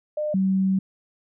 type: tone pair in turn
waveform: sine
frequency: 604 / 190.91 Hz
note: D5 / G3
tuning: +48 / -46 cents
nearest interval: octave + minor sixth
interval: 1994 cents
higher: first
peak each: -23 / -18 dBFS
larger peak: second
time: 0.17-0.34 / 0.34-0.79 s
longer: second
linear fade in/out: 5 ms
effects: none